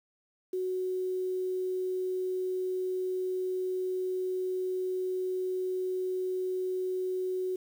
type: tone with quantisation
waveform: sine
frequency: 370 Hz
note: F#4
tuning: in tune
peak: -29 dBFS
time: 0.53-7.56 s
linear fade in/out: 5 ms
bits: 9
effects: none